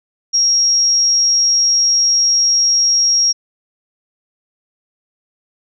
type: tone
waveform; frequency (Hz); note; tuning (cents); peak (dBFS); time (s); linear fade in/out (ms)
sine; 5600; F8; +4; -10; 0.33-3.33; 20
effects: none